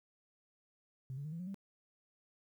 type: tone with pitch steps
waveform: sine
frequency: 130.81 / 141.83 / 153.77 / 166.73 / 180.77 / 195.99 Hz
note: C3 / C#3 / D#3 / E3 / F#3 / G3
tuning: 0 / +40 / -20 / +20 / -40 / 0 cents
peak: -39 dBFS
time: 1.1-1.544 s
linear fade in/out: 0 ms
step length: 74 ms
effects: tanh soft clip ceiling -35 dBFS + 12-bit